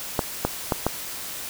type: clicks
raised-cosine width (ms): 1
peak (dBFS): -6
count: 4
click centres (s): 0.192 / 0.45 / 0.722 / 0.866
effects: white hiss -34 dBFS RMS until 1.49 s